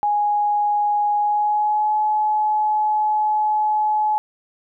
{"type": "tone with pitch glide", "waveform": "sine", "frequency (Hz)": [830, 851.9], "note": ["G#5", "G#5"], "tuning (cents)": [-1, 44], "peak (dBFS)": -16, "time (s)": [0.03, 4.18], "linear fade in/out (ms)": 0, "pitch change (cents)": 45, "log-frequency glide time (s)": [1.18, 1.95], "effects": []}